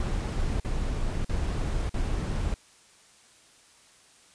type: noise bursts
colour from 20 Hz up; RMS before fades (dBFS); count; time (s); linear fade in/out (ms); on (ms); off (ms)
brown; -28; 4; 0-2.541; 2; 600; 47
effects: white hiss -57 dBFS RMS until 4.34 s + resampled to 22050 Hz